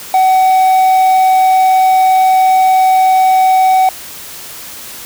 triangle tone, 753 Hz, F#5, 30 cents sharp, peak -4 dBFS, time 0.14-3.89 s, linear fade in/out 2 ms, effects white hiss -29 dBFS RMS until 5.05 s

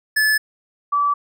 square / sine tone pair in turn, 1729 / 1154 Hz, A6 / D6, -31 / -31 cents, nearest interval perfect fifth, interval 700 cents, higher first, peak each -15 dBFS, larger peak neither, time 0.16-0.38 / 0.92-1.14 s, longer neither, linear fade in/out 10 ms, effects none

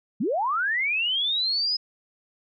sine linear sweep, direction up, 168.8 to 5100 Hz, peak -22 dBFS, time 0.2-1.77 s, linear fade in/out 10 ms, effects none

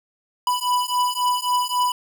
square beating tone pair, 987.8 / 991.5 Hz, B5 / B5, 0 / +7 cents, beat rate 3.7 Hz, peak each -23 dBFS, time 0.47-1.92 s, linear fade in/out 2 ms, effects none

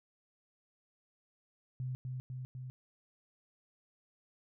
sine tone with echo, 128 Hz, C3, 38 cents flat, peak -35 dBFS, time 1.8-1.95 s, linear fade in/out 0 ms, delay 250 ms, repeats 3, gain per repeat -2 dB, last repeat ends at 2.7 s, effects none

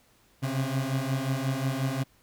30% pulse beating tone pair, 130.81 / 136.41 Hz, C3 / C#3, 0 / -27 cents, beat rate 5.6 Hz, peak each -27 dBFS, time 0.42-2.04 s, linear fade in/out 20 ms, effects pink hiss -63 dBFS RMS until 2.22 s

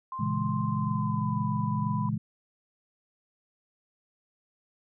sine tone with pitch glide, 1046.5 to 995.8 Hz, C6 to B5, 0 to +14 cents, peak -33 dBFS, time 0.12-2.09 s, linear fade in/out 2 ms, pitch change -86 cents, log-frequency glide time 0.66-1.41 s
sine chord, A# half-diminished seventh, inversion none, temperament equal, 116.54 / 138.59 / 164.81 / 207.7 Hz, A#2 / C#3 / E3 / G#3, 0 / 0 / 0 / 0 cents, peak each -32 / -32 / -33 / -31 dBFS, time 0.19-2.18 s, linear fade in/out 10 ms
effects none

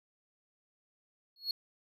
triangle tone with exponential growth, 4330 Hz, C#8, 41 cents flat, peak -26 dBFS, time 1.36-1.51 s, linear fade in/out 2 ms, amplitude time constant 32 ms, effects none

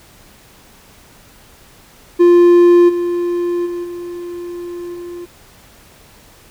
triangle tone with level steps, 349.2 Hz, F4, in tune, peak -3 / -13 / -18 / -22 / -24 dBFS, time 2.19-5.26 s, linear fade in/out 20 ms, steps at 2.88 / 3.65 / 3.83 / 4.93 s, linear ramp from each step 20 ms, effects pink hiss -45 dBFS RMS until 6.5 s

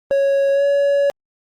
triangle tone with pitch glide, 553 to 564.3 Hz, C#5 to C#5, -4 to +31 cents, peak -11 dBFS, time 0.11-1.1 s, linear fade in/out 0 ms, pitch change +35 cents, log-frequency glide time 0.53-0.64 s, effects Opus 32 kbps

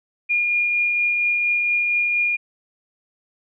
sine tone with tremolo, 2423 Hz, D#7, 47 cents flat, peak -16 dBFS, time 0.29-2.37 s, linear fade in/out 20 ms, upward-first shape triangle, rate 4.3 Hz, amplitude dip 25%, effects none

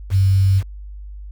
sine tone with quantisation, 96.3 Hz, G2, 30 cents flat, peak -11 dBFS, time 0.1-0.63 s, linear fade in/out 50 ms, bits 6, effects added 50 Hz sine -31 dBFS peak until 1.31 s

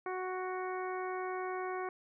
harmonic tone, 370 Hz, F#4, in tune, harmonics 1 / 2 / 3 / 4 / 5 / 6, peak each -38 / -41 / -42 / -47 / -50 / -50 dBFS, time 0.06-1.89 s, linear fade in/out 2 ms, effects none

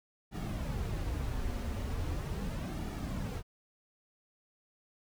brown noise with flanger, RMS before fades -36 dBFS, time 0.31-3.43 s, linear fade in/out 50 ms, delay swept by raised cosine 1.9 to 6.4 ms, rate 0.39 Hz, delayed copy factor -0.55, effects none

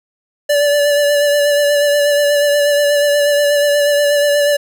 square tone with vibrato, 580 Hz, D5, 22 cents flat, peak -11 dBFS, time 0.49-4.57 s, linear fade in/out 10 ms, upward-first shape sine, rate 8.3 Hz, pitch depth 22 cents each way, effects none

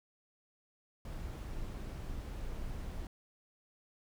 brown noise, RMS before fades -41 dBFS, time 1.05-3.07 s, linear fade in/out 2 ms, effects none

